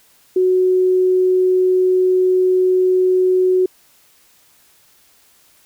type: tone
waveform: sine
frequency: 369.3 Hz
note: F#4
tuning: 3 cents flat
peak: -11 dBFS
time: 0.36-3.66 s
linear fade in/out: 5 ms
effects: white hiss -53 dBFS RMS until 5.65 s